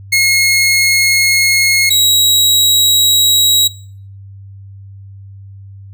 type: tone pair in turn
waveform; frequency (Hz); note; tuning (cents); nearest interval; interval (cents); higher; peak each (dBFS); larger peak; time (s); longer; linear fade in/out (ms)
sawtooth; 2162 / 3852; C#7 / B7; -44 / -44; minor seventh; 1000; second; -5; neither; 0.12-1.9 / 1.9-3.68; neither; 10
effects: noise-tail reverb RT60 0.5 s tail -19 dB re dry + added 98 Hz sine -31 dBFS peak until 5.93 s